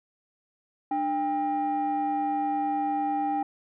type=tone pair together; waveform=sine; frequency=298.5 / 797 Hz; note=D4 / G5; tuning=+28 / +28 cents; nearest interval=octave + perfect fourth; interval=1700 cents; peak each=-28 / -24 dBFS; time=0.91-3.43 s; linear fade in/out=5 ms; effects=tanh soft clip ceiling -21 dBFS